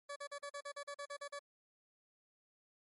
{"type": "tone bursts", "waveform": "20% pulse", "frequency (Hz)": 571, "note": "D5", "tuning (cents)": -49, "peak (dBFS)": -38, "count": 12, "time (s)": [0.09, 1.393], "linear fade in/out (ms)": 10, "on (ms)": 71, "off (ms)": 41, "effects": ["MP3 48 kbps"]}